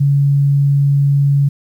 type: tone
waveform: sine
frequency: 140.9 Hz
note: C#3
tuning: 29 cents sharp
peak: -9 dBFS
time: 0-1.49 s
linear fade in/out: 10 ms
effects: 8-bit